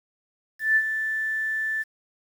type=tone with ADSR envelope; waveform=sine; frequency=1760 Hz; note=A6; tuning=in tune; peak=-15 dBFS; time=0.59-1.84 s; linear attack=170 ms; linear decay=59 ms; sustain=-9 dB; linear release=27 ms; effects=8-bit